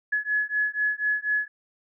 sine beating tone pair, 1696 / 1700.1 Hz, G#6 / G#6, +36 / +40 cents, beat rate 4.1 Hz, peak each -26 dBFS, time 0.12-1.48 s, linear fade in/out 10 ms, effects none

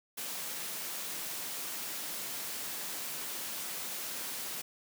white high-pass noise, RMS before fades -39 dBFS, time 0.17-4.62 s, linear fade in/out 10 ms, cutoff 140 Hz, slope 24 dB/octave, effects none

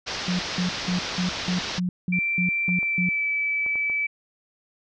white low-pass noise, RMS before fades -31 dBFS, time 0.06-1.8 s, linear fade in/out 20 ms, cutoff 5700 Hz, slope 48 dB/octave
sine tone bursts, 180 Hz, F#3, 47 cents flat, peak -22 dBFS, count 10, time 0.28-3.09 s, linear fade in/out 2 ms, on 110 ms, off 190 ms
sine tone with pitch glide, 2349 to 2305 Hz, D7 to D7, 0 to -33 cents, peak -22 dBFS, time 2.12-4.07 s, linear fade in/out 10 ms, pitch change -33 cents, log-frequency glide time 2.74-3.27 s
clicks, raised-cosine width 1 ms, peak -27 dBFS, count 5, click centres 2.691 / 2.83 / 3.663 / 3.756 / 3.899 s
effects none

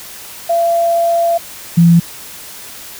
sine tone pair in turn, 679 / 169.75 Hz, F5 / F3, -49 / -49 cents, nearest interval 2 octaves, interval 2400 cents, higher first, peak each -10 / -4 dBFS, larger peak second, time 0.49-1.38 / 1.77-2 s, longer first, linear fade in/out 10 ms, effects white hiss -32 dBFS RMS until 2.99 s

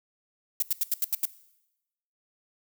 violet noise bursts, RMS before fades -25 dBFS, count 7, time 0.6-1.254 s, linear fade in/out 2 ms, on 24 ms, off 81 ms, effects noise-tail reverb RT60 0.9 s tail -18 dB re dry

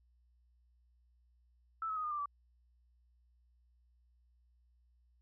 sine tone with pitch steps, 1318.5 / 1283.9 / 1250.3 / 1217.5 / 1185.6 / 1154.5 Hz, E6 / E6 / D#6 / D#6 / D6 / D6, 0 / -46 / +8 / -38 / +16 / -30 cents, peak -35 dBFS, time 1.82-2.258 s, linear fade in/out 2 ms, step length 73 ms, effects added 60 Hz sine -67 dBFS peak until 5.21 s

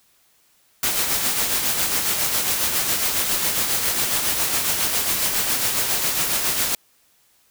white noise with tremolo, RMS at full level -20 dBFS, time 0.83-6.75 s, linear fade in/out 2 ms, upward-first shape sine, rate 7.3 Hz, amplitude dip 40%, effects white hiss -60 dBFS RMS until 7.5 s

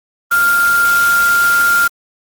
sine tone in noise, 1396.9 Hz, F6, in tune, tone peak -9 dBFS, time 0.31-1.88 s, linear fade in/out 10 ms, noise white, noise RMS -22 dBFS, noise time 0.31-1.88 s, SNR +10 dB, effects Opus 24 kbps

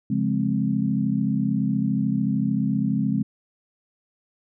sine chord, Db major seventh, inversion none, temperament equal, 138.59 / 174.61 / 207.7 / 261.6 Hz, Db3 / F3 / Ab3 / C4, 0 / 0 / 0 / 0 cents, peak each -27 / -28 / -23 / -26 dBFS, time 0.1-3.23 s, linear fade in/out 5 ms, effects none

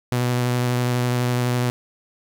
sawtooth tone with vibrato, 123.2 Hz, B2, 4 cents flat, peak -15 dBFS, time 0.12-1.7 s, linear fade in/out 0 ms, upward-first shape sine, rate 12 Hz, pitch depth 14 cents each way, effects 8-bit

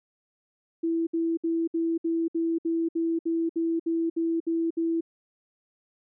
sine tone bursts, 330.6 Hz, E4, 5 cents sharp, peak -23 dBFS, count 14, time 0.83-5.009 s, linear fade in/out 10 ms, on 240 ms, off 63 ms, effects none

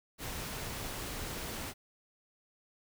pink noise, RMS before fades -40 dBFS, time 0.18-1.74 s, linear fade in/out 50 ms, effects none

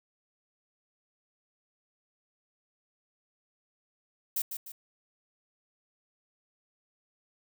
violet noise with echo, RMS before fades -30 dBFS, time 4.36-4.42 s, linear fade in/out 5 ms, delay 150 ms, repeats 2, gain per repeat -7 dB, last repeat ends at 4.72 s, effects none

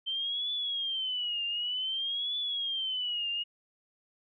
sine tone with vibrato, 3111 Hz, G7, 14 cents flat, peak -30 dBFS, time 0.06-3.44 s, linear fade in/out 20 ms, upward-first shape triangle, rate 0.54 Hz, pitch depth 190 cents each way, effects none

